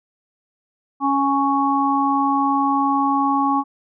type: harmonic tone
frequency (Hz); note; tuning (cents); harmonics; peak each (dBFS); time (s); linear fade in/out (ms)
277.2; C#4; 0; 1 / 3 / 4; -20 / -20 / -20; 1-3.64; 50
effects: none